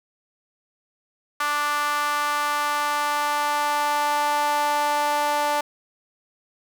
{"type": "tone with high-pass filter sweep", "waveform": "sawtooth", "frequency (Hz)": 293.7, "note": "D4", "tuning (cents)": 0, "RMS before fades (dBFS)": -23, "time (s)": [1.4, 5.61], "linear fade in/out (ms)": 5, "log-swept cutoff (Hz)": [1200, 770], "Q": 3.5, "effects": ["8-bit"]}